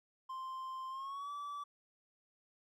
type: tone with pitch glide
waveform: triangle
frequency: 1046.5 to 1154.5 Hz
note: C6 to D6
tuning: 0 to -30 cents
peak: -39 dBFS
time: 0.29-1.64 s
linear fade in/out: 10 ms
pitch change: +170 cents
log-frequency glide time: 0.89-1.31 s
effects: none